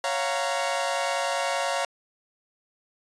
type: chord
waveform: sawtooth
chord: Gb major seventh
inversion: second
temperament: equal with one note detuned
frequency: 554.4 / 689.6 / 740 / 932.3 Hz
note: Db5 / F5 / Gb5 / Bb5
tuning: 0 / -22 / 0 / 0 cents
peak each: -25 / -26 / -30 / -27 dBFS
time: 0.04-1.85 s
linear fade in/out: 2 ms
effects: resampled to 22050 Hz